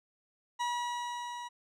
40% pulse tone with level ramp, 965 Hz, B5, 40 cents flat, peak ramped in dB -29 to -39 dBFS, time 0.59-1.49 s, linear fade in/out 20 ms, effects low-pass 7000 Hz 12 dB/octave

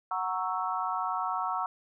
sine chord, F# dominant seventh, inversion none, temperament equal, 740 / 932.3 / 1108.7 / 1318.5 Hz, F#5 / A#5 / C#6 / E6, 0 / 0 / 0 / 0 cents, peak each -34 dBFS, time 0.11-1.66 s, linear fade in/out 2 ms, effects none

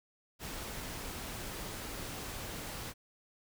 pink noise, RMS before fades -42 dBFS, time 0.39-2.94 s, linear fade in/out 50 ms, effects none

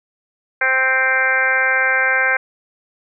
harmonic tone, 261.6 Hz, C4, in tune, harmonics 2 / 3 / 4 / 5 / 6 / 7 / 8 / 9, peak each -25 / -26 / -28 / -28 / -16 / -25 / -20 / -25 dBFS, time 0.61-2.37 s, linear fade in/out 5 ms, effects none

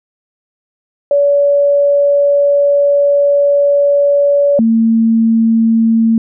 sine tone pair in turn, 570 / 226.2 Hz, C#5 / A3, +48 / +48 cents, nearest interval octave + major third, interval 1600 cents, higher first, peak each -7 dBFS, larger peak neither, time 1.11-4.59 / 4.59-6.18 s, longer first, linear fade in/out 2 ms, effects none

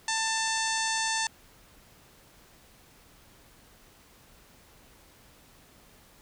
harmonic tone, 890 Hz, A5, 20 cents sharp, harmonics 1 / 2 / 3 / 4 / 5 / 6 / 7 / 8 / 9 / 10, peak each -32 / -32 / -38 / -37 / -36 / -39 / -35 / -39 / -41 / -42 dBFS, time 0.08-1.27 s, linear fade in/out 2 ms, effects pink hiss -57 dBFS RMS until 6.21 s

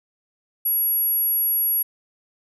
sine tone, 11380 Hz, F9, 31 cents sharp, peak -18 dBFS, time 0.65-1.83 s, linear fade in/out 10 ms, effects none

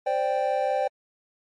triangle chord, C suspended second, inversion none, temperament just, 523.3 / 588.7 / 784.9 Hz, C5 / D5 / G5, 0 / +4 / +2 cents, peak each -25 / -25 / -24 dBFS, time 0.06-0.88 s, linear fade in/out 10 ms, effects MP3 48 kbps

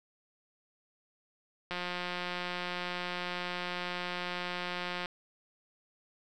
click train, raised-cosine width 0.3 ms, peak -20 dBFS, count 597, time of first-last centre 1.71-5.058 s, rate 178 Hz, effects none

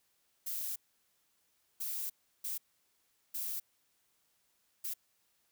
violet noise bursts at uneven times, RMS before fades -38 dBFS, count 5, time 0.46-0.76 / 1.8-2.1 / 2.44-2.58 / 3.34-3.6 / 4.84-4.94 s, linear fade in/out 10 ms, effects white hiss -75 dBFS RMS until 5.51 s

